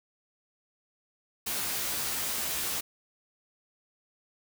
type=noise with comb filter; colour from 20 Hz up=white; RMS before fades=-32 dBFS; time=1.46-2.81 s; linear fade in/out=10 ms; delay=14 ms; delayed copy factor=+0.8; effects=none